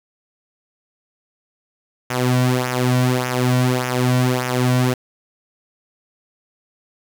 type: tone with flanger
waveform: sawtooth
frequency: 126 Hz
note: B2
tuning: 35 cents sharp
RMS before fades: -18 dBFS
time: 2.1-4.94 s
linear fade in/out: 5 ms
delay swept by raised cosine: 0.23 to 2.43 ms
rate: 1.7 Hz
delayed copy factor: -0.7
effects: 7-bit